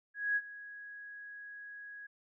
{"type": "tone with ADSR envelope", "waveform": "sine", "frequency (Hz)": 1661.2, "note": "G#6", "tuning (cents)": 0, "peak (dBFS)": -27, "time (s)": [0.14, 2.07], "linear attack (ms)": 220, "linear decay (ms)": 48, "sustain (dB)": -18, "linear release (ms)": 10, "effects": []}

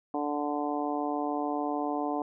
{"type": "harmonic tone", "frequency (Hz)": 146.83, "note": "D3", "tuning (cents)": 0, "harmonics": [2, 3, 4, 5, 6, 7], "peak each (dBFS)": [-32, -37, -38, -33, -38, -39], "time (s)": [0.14, 2.22], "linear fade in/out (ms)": 2, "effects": []}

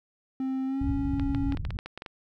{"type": "tone with pitch glide", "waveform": "triangle", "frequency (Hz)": [263.7, 277.1], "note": ["C4", "C#4"], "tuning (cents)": [14, -1], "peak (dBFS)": -25, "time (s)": [0.4, 1.55], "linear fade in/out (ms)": 2, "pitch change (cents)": 85, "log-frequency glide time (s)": [0.66, 0.86]}
{"type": "low-pass noise", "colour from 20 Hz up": "white", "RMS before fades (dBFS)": -31, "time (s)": [0.81, 1.77], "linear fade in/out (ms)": 2, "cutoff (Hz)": 120, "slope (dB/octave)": 24}
{"type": "clicks", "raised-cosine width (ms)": 0.3, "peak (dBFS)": -22, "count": 11, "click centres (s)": [1.197, 1.348, 1.523, 1.572, 1.651, 1.706, 1.789, 1.86, 1.976, 2.021, 2.062]}
{"effects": []}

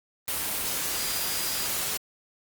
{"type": "tone in noise", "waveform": "sine", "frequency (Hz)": 4852, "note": "D#8", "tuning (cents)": -44, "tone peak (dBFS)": -36, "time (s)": [0.95, 1.66], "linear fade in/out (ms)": 0, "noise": "white", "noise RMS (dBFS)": -29, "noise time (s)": [0.28, 1.97], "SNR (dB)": -10, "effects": ["Opus 24 kbps"]}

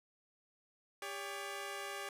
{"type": "tone pair together", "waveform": "10% pulse", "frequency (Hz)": [399.9, 568], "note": ["G4", "C#5"], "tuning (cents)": [35, 42], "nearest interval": "tritone", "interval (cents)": 607, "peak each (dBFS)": [-35, -37], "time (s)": [1.02, 2.09], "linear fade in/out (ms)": 2, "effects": ["resampled to 32000 Hz", "12-bit"]}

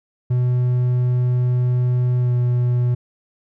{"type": "tone with pitch glide", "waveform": "triangle", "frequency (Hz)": [124.2, 122.63], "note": ["B2", "B2"], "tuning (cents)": [10, -12], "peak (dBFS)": -13, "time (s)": [0.3, 2.95], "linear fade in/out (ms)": 10, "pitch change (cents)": -22, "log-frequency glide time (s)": [2.19, 2.33], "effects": []}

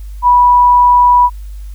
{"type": "tone", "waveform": "sine", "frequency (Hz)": 980, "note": "B5", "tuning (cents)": -14, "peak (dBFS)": -4, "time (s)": [0.22, 1.3], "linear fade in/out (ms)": 50, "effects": ["added 50 Hz sine -24 dBFS peak until 1.74 s", "white hiss -49 dBFS RMS until 1.74 s"]}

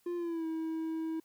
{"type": "tone with pitch glide", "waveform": "triangle", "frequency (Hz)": [349.2, 322.1], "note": ["F4", "E4"], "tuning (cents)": [0, -40], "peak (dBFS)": -31, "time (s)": [0.06, 1.2], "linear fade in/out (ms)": 5, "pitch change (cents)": -140, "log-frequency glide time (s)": [0.16, 0.46], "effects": ["white hiss -70 dBFS RMS until 1.24 s", "high-pass 60 Hz 12 dB/octave"]}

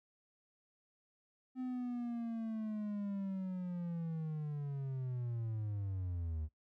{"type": "linear sweep", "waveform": "triangle", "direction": "down", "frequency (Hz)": [257.5, 75.2], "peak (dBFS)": -35, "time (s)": [1.55, 6.49], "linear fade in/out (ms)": 50, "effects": ["noise-tail reverb RT60 0.1 s tail -18 dB re dry"]}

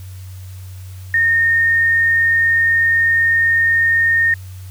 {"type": "tone", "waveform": "sine", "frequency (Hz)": 1836, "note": "A#6", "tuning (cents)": -27, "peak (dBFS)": -11, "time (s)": [1.14, 4.34], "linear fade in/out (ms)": 2, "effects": ["added 93 Hz sine -30 dBFS peak until 4.7 s", "white hiss -46 dBFS RMS until 4.7 s"]}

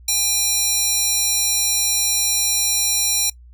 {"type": "tone with high-pass filter", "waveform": "square", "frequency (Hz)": 805, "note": "G5", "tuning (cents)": 46, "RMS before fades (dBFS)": -19, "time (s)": [0.08, 3.3], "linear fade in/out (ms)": 5, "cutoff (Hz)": 5600, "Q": 1.1, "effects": ["noise-tail reverb RT60 0.1 s tail -22 dB re dry", "added 60 Hz sine -41 dBFS peak until 3.53 s"]}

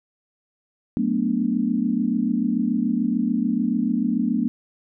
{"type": "chord", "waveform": "sine", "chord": "B minor seventh", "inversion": "second", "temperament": "equal", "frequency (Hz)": [185, 220, 246.9, 293.7], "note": ["F#3", "A3", "B3", "D4"], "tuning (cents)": [0, 0, 0, 0], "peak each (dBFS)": [-28, -23, -23, -27], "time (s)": [0.97, 4.48], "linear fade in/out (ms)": 0, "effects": []}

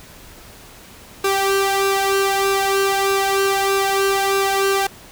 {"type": "tone with flanger", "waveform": "sawtooth", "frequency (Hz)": 391.6, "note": "G4", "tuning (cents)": -2, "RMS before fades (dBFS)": -18, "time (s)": [1.24, 4.87], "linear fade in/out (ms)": 5, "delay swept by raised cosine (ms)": [0.77, 1.87], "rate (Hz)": 1.6, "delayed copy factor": 0.65, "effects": ["pink hiss -42 dBFS RMS until 5.11 s"]}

